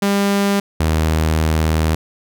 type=tone pair in turn; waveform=sawtooth; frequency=200 / 79.05 Hz; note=G3 / D#2; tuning=+35 / +28 cents; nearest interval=octave + major third; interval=1607 cents; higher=first; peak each=-10 dBFS; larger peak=neither; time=0.02-0.6 / 0.8-1.95 s; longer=second; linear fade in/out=5 ms; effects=none